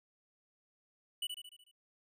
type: tone with echo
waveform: square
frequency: 2960 Hz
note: F#7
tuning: in tune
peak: -35 dBFS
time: 1.22-1.27 s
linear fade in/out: 5 ms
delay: 74 ms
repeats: 6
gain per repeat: -5 dB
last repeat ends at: 1.714 s
effects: none